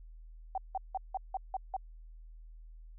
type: tone bursts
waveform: sine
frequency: 763 Hz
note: G5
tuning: 47 cents flat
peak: -31 dBFS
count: 7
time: 0.55-1.766 s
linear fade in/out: 2 ms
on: 28 ms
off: 170 ms
effects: added 40 Hz sine -48 dBFS peak until 2.98 s